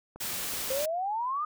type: clicks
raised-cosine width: 1 ms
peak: -31 dBFS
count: 3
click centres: 0.16 / 0.338 / 0.537 s
type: noise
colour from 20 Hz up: white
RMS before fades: -34 dBFS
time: 0.2-0.86 s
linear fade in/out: 10 ms
type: exponential sweep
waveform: sine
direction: up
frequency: 515 to 1249 Hz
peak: -28 dBFS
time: 0.7-1.45 s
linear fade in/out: 5 ms
effects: none